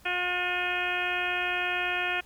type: harmonic tone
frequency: 358.3 Hz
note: F4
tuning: 44 cents sharp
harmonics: 1 / 2 / 3 / 4 / 5 / 6 / 7 / 8 / 9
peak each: -38 / -34 / -41 / -33 / -34 / -39 / -31 / -39 / -42 dBFS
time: 0.05-2.21 s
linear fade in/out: 10 ms
effects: added 60 Hz sine -57 dBFS peak until 2.25 s + pink hiss -57 dBFS RMS until 2.25 s